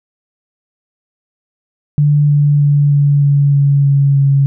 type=tone with pitch steps; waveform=sine; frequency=146.83 / 145.65 / 144.47 / 143.31 / 142.16 / 141.01 / 139.88 / 138.75 Hz; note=D3 / D3 / D3 / D3 / C#3 / C#3 / C#3 / C#3; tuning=0 / -14 / -28 / -42 / +44 / +30 / +16 / +2 cents; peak=-7 dBFS; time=1.98-4.46 s; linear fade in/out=0 ms; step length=310 ms; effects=none